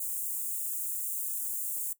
white high-pass noise, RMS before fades -34 dBFS, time 0-1.93 s, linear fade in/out 5 ms, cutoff 7400 Hz, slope 48 dB/octave, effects noise-tail reverb RT60 0.1 s tail -17 dB re dry

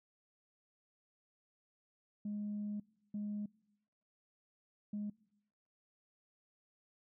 sine tone bursts at uneven times, 207.7 Hz, G#3, in tune, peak -36 dBFS, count 3, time 2.25-2.8 / 3.14-3.46 / 4.93-5.1 s, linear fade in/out 5 ms, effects noise-tail reverb RT60 1.0 s tail -25 dB re dry + tanh soft clip ceiling -34 dBFS

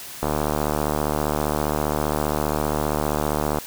click train, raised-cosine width 1 ms, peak -8 dBFS, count 253, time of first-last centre 0.23-3.586 s, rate 75.1 Hz, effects white hiss -37 dBFS RMS until 3.66 s

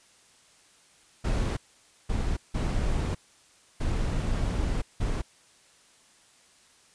brown noise bursts at uneven times, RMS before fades -27 dBFS, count 5, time 1.24-1.57 / 2.09-2.37 / 2.54-3.15 / 3.8-4.82 / 5-5.22 s, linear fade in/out 10 ms, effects white hiss -59 dBFS RMS until 6.94 s + resampled to 22050 Hz

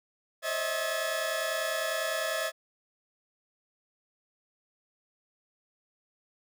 sawtooth tone cluster, 537 / 619 / 649 / 1710 Hz, C5 / D#5 / E5 / A6, +45 / -9 / -27 / -50 cents, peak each -34 / -32 / -29 / -31 dBFS, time 0.42-2.52 s, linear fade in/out 50 ms, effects none

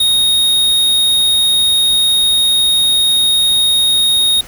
square tone, 3729 Hz, A#7, in tune, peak -10 dBFS, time 0-4.41 s, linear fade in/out 5 ms, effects pink hiss -35 dBFS RMS until 4.47 s

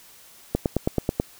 click train, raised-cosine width 2 ms, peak -7 dBFS, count 7, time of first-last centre 0.55-1.199 s, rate 9.24 Hz, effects white hiss -50 dBFS RMS until 1.39 s

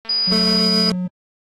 click train, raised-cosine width 0.3 ms, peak -22 dBFS, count 126, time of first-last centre 0.05-0.606 s, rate 225 Hz
sine tone, 4924 Hz, D#8, 19 cents flat, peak -16 dBFS, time 0.09-0.9 s, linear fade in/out 5 ms
triangle tone with pitch glide, 185 to 181.19 Hz, F#3 to F#3, 0 to -36 cents, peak -18 dBFS, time 0.27-1.08 s, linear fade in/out 10 ms, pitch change -36 cents, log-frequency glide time 0.79-0.9 s
25% pulse tone with tremolo, 220 Hz, A3, in tune, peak -15 dBFS, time 0.32-0.92 s, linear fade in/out 0 ms, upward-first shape sine, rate 7 Hz, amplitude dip 30%
effects AAC 32 kbps

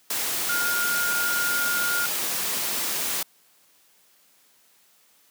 sine tone in noise, 1418 Hz, F6, 26 cents sharp, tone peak -24 dBFS, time 0.49-2.06 s, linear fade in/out 5 ms, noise white, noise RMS -27 dBFS, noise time 0.1-3.23 s, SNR 0 dB, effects white hiss -60 dBFS RMS until 5.3 s + high-pass 150 Hz 12 dB/octave

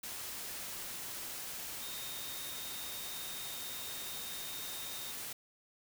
sine tone in noise, 3694 Hz, A#7, 16 cents flat, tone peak -47 dBFS, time 1.82-5.12 s, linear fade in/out 5 ms, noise white, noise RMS -43 dBFS, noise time 0.03-5.33 s, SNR -7 dB, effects none

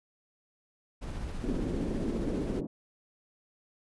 brown noise with tremolo, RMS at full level -35 dBFS, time 1.01-2.61 s, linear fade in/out 20 ms, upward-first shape sine, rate 15 Hz, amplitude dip 25%
white band-pass noise, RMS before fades -34 dBFS, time 1.43-2.67 s, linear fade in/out 10 ms, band 160 to 390 Hz, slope 24 dB/octave
effects resampled to 24000 Hz

